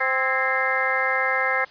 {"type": "harmonic tone with a mistuned harmonic", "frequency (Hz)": 261.6, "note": "C4", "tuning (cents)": 0, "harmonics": [2, 3, 4, 5, 6, 7, 8], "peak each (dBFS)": [-28, -29, -30, -28, -26, -29, -25], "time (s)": [0, 1.65], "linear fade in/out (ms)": 10, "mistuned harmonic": 6, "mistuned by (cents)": 75, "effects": ["white hiss -48 dBFS RMS until 1.7 s", "resampled to 11025 Hz"]}